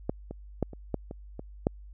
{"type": "clicks", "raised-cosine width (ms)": 2, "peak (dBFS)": [-14, -24, -13, -29, -15, -25, -24, -10], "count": 8, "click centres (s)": [0.095, 0.31, 0.627, 0.733, 0.943, 1.111, 1.394, 1.669], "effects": ["added 50 Hz sine -44 dBFS peak until 1.93 s"]}